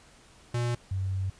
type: tone pair in turn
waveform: square / sine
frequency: 120 / 95.24 Hz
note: B2 / G2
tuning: -49 / -49 cents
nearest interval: major third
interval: 400 cents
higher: first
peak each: -27 dBFS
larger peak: neither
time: 0.54-0.75 / 0.91-1.3 s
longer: second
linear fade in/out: 5 ms
effects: pink hiss -56 dBFS RMS until 1.39 s + resampled to 22050 Hz